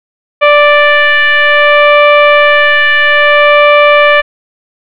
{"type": "tone with frequency modulation", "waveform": "sine", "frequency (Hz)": 587.3, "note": "D5", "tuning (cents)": 0, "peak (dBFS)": -3, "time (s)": [0.41, 4.22], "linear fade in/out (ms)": 20, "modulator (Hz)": 587, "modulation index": 3.4, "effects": []}